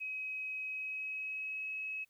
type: tone with pitch glide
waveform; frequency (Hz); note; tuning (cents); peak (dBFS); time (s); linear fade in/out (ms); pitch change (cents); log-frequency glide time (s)
sine; 2540 to 2567; D#7 to E7; +35 to -47; -37; 0-2.05; 20; +18; 0.65-1.71
effects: white hiss -75 dBFS RMS until 2.09 s